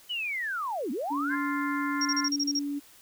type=linear two-way sweep; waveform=sine; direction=down then up; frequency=3023 to 220.2 to 1722 Hz; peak=-29 dBFS; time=0.09-1.36 s; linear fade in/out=20 ms; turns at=0.91 s
type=tone; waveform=sine; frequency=286 Hz; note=D4; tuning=46 cents flat; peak=-29 dBFS; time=1.1-2.8 s; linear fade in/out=20 ms
type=harmonic tone; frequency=349.2 Hz; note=F4; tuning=in tune; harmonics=3 / 4 / 5 / 6; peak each=-33 / -35 / -37 / -39 dBFS; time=1.29-2.3 s; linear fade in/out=50 ms
type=tone bursts; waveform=sine; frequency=5588 Hz; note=F8; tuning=in tune; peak=-25 dBFS; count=8; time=2.01-2.592 s; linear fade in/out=5 ms; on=43 ms; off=34 ms
effects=white hiss -55 dBFS RMS until 3.01 s